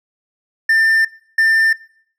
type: tone pair in turn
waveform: triangle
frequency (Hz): 1792 / 1792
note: A6 / A6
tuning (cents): +31 / +31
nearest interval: unison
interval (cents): 0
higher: neither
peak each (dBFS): -8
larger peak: neither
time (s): 0.69-1.05 / 1.38-1.73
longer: first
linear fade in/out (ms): 5
effects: noise-tail reverb RT60 0.6 s tail -22 dB re dry